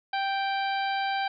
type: harmonic tone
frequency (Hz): 784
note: G5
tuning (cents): 0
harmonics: 1 / 2 / 3 / 4 / 5 / 6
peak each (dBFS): -27 / -33 / -37 / -39 / -41 / -43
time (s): 0.13-1.28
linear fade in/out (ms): 5
effects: none